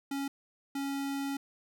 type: tone bursts at uneven times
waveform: square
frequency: 277.2 Hz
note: C#4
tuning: in tune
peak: -33 dBFS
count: 2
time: 0.11-0.28 / 0.75-1.37 s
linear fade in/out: 5 ms
effects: none